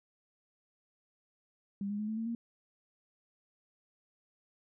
sine tone with pitch steps, 199.6 / 205.8 / 212.2 / 218.8 / 225.6 / 232.6 Hz, G3 / G#3 / G#3 / A3 / A3 / A#3, +32 / -16 / +38 / -9 / +44 / -4 cents, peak -33 dBFS, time 1.81-2.35 s, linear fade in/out 2 ms, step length 90 ms, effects none

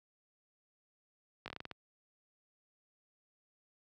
slowing click train, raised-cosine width 0.3 ms, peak -26 dBFS, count 8, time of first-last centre 1.46-1.713 s, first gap 19 ms, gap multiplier 1.21, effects high-pass 80 Hz 12 dB/octave

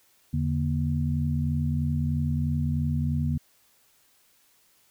sine tone cluster, 82.7 / 145.8 / 236.5 Hz, E2 / D3 / A#3, +6 / -12 / +25 cents, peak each -28 / -26 / -30 dBFS, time 0.33-3.38 s, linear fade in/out 10 ms, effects white hiss -63 dBFS RMS until 4.9 s

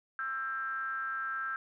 triangle ring-modulated tone, 129.2 Hz, C3, 21 cents flat, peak -28 dBFS, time 0.19-1.56 s, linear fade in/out 0 ms, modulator 1460 Hz, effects none

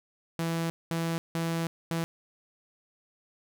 sawtooth tone bursts at uneven times, 165.7 Hz, E3, 9 cents sharp, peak -24 dBFS, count 4, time 0.39-0.7 / 0.91-1.18 / 1.35-1.67 / 1.91-2.04 s, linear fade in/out 0 ms, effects none

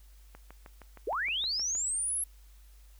click train, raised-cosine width 0.5 ms, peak -33 dBFS, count 10, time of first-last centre 0.35-1.752 s, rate 6.42 Hz
sine linear sweep, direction up, 349.2 to 11320 Hz, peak -29 dBFS, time 1.07-2.24 s, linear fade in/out 5 ms
effects added 50 Hz sine -52 dBFS peak until 2.99 s + white hiss -65 dBFS RMS until 2.99 s

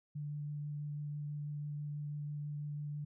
sine tone with vibrato, 147.3 Hz, D3, 6 cents sharp, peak -38 dBFS, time 0.15-3.05 s, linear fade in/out 10 ms, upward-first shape sine, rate 6.1 Hz, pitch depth 9 cents each way, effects none

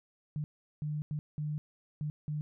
sine tone bursts at uneven times, 150.2 Hz, D3, 39 cents sharp, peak -32 dBFS, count 6, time 0.36-0.44 / 0.82-1.02 / 1.11-1.19 / 1.38-1.58 / 2.01-2.1 / 2.28-2.41 s, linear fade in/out 0 ms, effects none

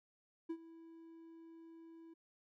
triangle tone with ADSR envelope, 329.1 Hz, E4, 3 cents flat, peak -35 dBFS, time 0.49-2.14 s, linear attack 13 ms, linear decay 65 ms, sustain -17 dB, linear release 10 ms, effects none

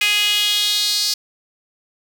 sawtooth tone with high-pass filter sweep, 415.3 Hz, G#4, in tune, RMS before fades -18 dBFS, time 0.01-1.14 s, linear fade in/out 5 ms, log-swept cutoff 2500 to 4700 Hz, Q 4.4, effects none

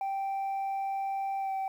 sine tone with pitch glide, 782 to 772.1 Hz, G5 to G5, -4 to -26 cents, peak -27 dBFS, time 0.01-1.68 s, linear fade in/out 2 ms, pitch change -22 cents, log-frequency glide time 1.39-1.52 s, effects tanh soft clip ceiling -29 dBFS + 10-bit

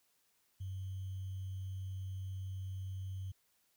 sine tone with sample-and-hold, 94.8 Hz, F#2, 43 cents sharp, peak -39 dBFS, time 0.6-3.32 s, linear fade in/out 10 ms, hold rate 3150 Hz, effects white hiss -75 dBFS RMS until 3.76 s

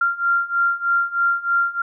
sine beating tone pair, 1385 / 1388.2 Hz, F6 / F6, -15 / -11 cents, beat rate 3.2 Hz, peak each -21 / -19 dBFS, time 0.01-1.82 s, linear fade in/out 5 ms, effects none

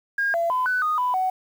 sine tone with pitch steps, 1620 / 677 / 1012 / 1498 / 1238 / 995 / 748 Hz, G#6 / E5 / B5 / F#6 / D#6 / B5 / F#5, -43 / +46 / +42 / +21 / -9 / +13 / +19 cents, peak -19 dBFS, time 0.18-1.3 s, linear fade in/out 5 ms, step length 160 ms, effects tanh soft clip ceiling -15 dBFS + 8-bit

